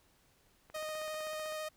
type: click train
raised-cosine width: 0.5 ms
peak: -38 dBFS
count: 14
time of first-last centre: 0.7-1.523 s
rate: 15.8 Hz
type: tone with vibrato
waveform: sawtooth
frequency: 620 Hz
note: D#5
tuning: 6 cents flat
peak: -34 dBFS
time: 0.74-1.69 s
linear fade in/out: 10 ms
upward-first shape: sine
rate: 14 Hz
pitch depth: 11 cents each way
effects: pink hiss -69 dBFS RMS until 1.76 s